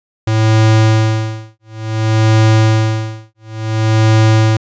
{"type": "tone with tremolo", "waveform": "square", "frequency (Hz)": 110, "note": "A2", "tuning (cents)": 0, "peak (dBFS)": -7, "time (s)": [0.27, 4.57], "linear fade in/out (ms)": 5, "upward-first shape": "sine", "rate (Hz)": 0.57, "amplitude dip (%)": 100, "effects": ["resampled to 16000 Hz"]}